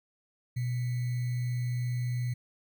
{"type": "tone with sample-and-hold", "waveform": "sine", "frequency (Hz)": 122.8, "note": "B2", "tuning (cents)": -9, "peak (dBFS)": -28, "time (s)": [0.56, 2.34], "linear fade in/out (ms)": 10, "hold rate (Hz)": 2100, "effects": []}